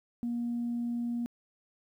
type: tone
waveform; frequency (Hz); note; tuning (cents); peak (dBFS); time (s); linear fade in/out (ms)
sine; 237.7; A#3; +34; -29; 0.23-1.26; 0
effects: tanh soft clip ceiling -26 dBFS + 11-bit